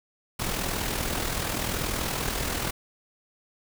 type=noise with amplitude modulation; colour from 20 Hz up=pink; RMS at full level=-27 dBFS; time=0.39-2.71 s; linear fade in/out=10 ms; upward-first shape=sine; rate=40.8 Hz; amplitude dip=50%; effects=none